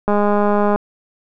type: click train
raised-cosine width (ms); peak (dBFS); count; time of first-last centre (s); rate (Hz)
1; -4; 141; 0.08-0.76; 206
effects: none

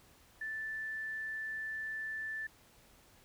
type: tone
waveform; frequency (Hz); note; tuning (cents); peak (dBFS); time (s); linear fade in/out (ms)
sine; 1760; A6; 0; -37; 0.41-2.47; 5
effects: pink hiss -63 dBFS RMS until 3.24 s

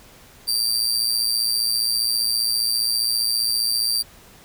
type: tone with amplitude modulation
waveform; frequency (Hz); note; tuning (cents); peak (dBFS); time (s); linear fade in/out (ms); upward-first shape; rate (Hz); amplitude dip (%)
sawtooth; 4699; D8; 0; -13; 0.47-4.03; 20; sine; 115; 75
effects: pink hiss -48 dBFS RMS until 4.44 s

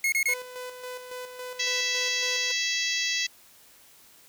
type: tone bursts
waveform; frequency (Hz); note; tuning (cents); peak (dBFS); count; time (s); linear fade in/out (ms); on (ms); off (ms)
45% pulse; 2166; C#7; -41; -22; 3; 0.04-0.338; 2; 82; 26
type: tone with tremolo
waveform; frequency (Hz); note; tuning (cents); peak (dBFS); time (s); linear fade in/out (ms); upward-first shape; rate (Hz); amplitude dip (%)
sawtooth; 501; B4; +25; -31; 0.28-2.52; 10; square; 3.6; 50
type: harmonic tone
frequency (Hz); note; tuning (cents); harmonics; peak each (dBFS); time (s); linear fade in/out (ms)
659.3; E5; 0; 3 / 4 / 5 / 6 / 7 / 8 / 9 / 10; -31 / -32 / -33 / -34 / -34 / -35 / -36 / -36; 1.59-3.27; 10
effects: white hiss -55 dBFS RMS until 4.28 s

